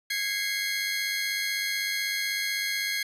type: tone cluster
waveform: 25% pulse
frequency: 1652 / 2075 / 2171 Hz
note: G#6 / C7 / C#7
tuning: -10 / -15 / -37 cents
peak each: -28 dBFS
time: 0.1-3.03 s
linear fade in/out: 5 ms
effects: resampled to 32000 Hz